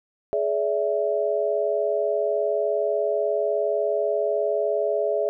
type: tone cluster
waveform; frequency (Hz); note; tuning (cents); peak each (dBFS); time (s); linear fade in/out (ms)
sine; 420.5 / 577 / 657; G#4 / D5 / E5; +22 / -31 / -6; -25; 0.33-5.29; 0
effects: none